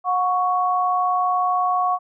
sine tone pair together, 726 / 1112 Hz, F#5 / C#6, -33 / +5 cents, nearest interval perfect fifth, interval 738 cents, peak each -20 dBFS, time 0.04-1.99 s, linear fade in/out 50 ms, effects none

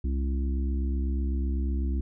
harmonic tone with a mistuned harmonic, 68 Hz, C#2, 33 cents flat, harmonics 1 / 3 / 4 / 5, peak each -25 / -37 / -38 / -41 dBFS, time 0.04-2.01 s, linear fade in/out 5 ms, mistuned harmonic 1, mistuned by -56 cents, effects none

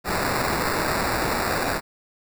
white noise with sample-and-hold, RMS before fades -24 dBFS, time 0.04-1.81 s, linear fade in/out 50 ms, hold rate 3150 Hz, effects none

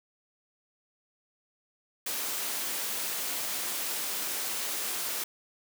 white high-pass noise, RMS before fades -33 dBFS, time 2.06-5.24 s, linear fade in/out 5 ms, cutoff 230 Hz, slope 12 dB/octave, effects none

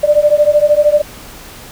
sine beating tone pair, 587.3 / 600.3 Hz, D5 / D5, 0 / +38 cents, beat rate 13 Hz, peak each -10 dBFS, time 0.03-1.02 s, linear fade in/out 10 ms, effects pink hiss -34 dBFS RMS until 1.71 s

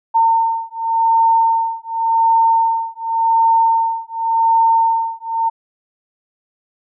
sine beating tone pair, 908 / 908.89 Hz, A#5 / A#5, -46 / -44 cents, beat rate 0.89 Hz, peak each -15 dBFS, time 0.14-5.5 s, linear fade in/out 20 ms, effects none

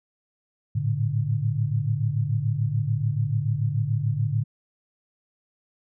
sine tone cluster, 107.1 / 114 / 145 Hz, A2 / A#2 / D3, -46 / -38 / -22 cents, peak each -26 dBFS, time 0.75-4.44 s, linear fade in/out 10 ms, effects none

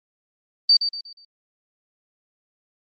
sine tone with echo, 4615 Hz, D8, 31 cents flat, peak -11 dBFS, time 0.69-0.77 s, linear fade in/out 5 ms, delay 120 ms, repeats 4, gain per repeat -9 dB, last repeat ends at 1.25 s, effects Opus 24 kbps

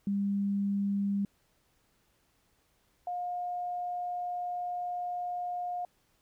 sine tone pair in turn, 200 / 712.7 Hz, G3 / F5, +35 / +35 cents, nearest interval octave + minor seventh, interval 2200 cents, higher second, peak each -27 / -32 dBFS, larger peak first, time 0.07-1.25 / 3.07-5.85 s, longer second, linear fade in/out 2 ms, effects pink hiss -71 dBFS RMS until 6.21 s

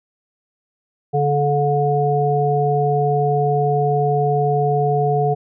harmonic tone, 144.4 Hz, D3, 29 cents flat, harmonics 1 / 3 / 5, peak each -19 / -19 / -19 dBFS, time 1.13-5.35 s, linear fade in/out 20 ms, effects none

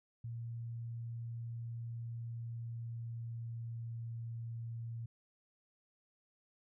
sine tone with pitch glide, 116.54 to 115.6 Hz, A#2 to A#2, 0 to -14 cents, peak -40 dBFS, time 0.24-5.06 s, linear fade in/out 5 ms, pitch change -14 cents, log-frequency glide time 2.16-4.1 s, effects none

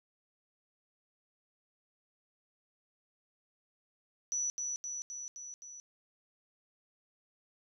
sine tone with echo, 5920 Hz, F#8, in tune, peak -31 dBFS, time 4.32-4.5 s, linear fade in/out 0 ms, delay 260 ms, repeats 5, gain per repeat -3 dB, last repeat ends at 5.8 s, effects none

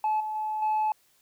sine tone with level steps, 861 Hz, A5, 38 cents flat, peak -21 / -29 / -27 / -21 dBFS, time 0.04-0.92 s, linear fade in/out 2 ms, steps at 0.2 / 0.35 / 0.62 s, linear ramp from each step 5 ms, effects tanh soft clip ceiling -21 dBFS + white hiss -65 dBFS RMS until 1.21 s

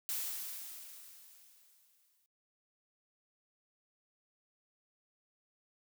blue noise with exponential decay, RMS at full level -36 dBFS, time 0.09-2.26 s, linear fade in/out 0 ms, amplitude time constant 470 ms, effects noise-tail reverb RT60 0.2 s tail -25 dB re dry

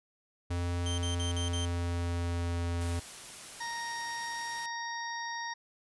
square tone with pitch glide, 87.31 to 85.91 Hz, F2 to F2, 0 to -28 cents, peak -31 dBFS, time 0.5-3 s, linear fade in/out 10 ms, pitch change -28 cents, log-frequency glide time 0.9-2.62 s
sawtooth tone bursts, 3136 Hz, G7, in tune, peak -33 dBFS, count 5, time 0.86-1.652 s, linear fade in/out 2 ms, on 120 ms, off 48 ms
white noise, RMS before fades -46 dBFS, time 2.81-4.66 s, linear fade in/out 2 ms
harmonic tone, 932.3 Hz, A#5, in tune, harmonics 1 / 2 / 4 / 5 / 6, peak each -38 / -39 / -48 / -51 / -44 dBFS, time 3.6-5.54 s, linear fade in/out 10 ms
effects resampled to 24000 Hz

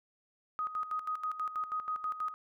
sine tone with tremolo, 1252 Hz, D#6, 10 cents sharp, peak -31 dBFS, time 0.59-2.34 s, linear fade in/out 0 ms, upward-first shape square, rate 6.2 Hz, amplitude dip 70%, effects none

